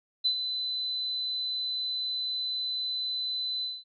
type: tone with ADSR envelope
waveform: sine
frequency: 4018 Hz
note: B7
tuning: 29 cents sharp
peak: -21 dBFS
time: 0.24-3.84 s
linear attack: 18 ms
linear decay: 84 ms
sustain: -8 dB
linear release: 210 ms
effects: none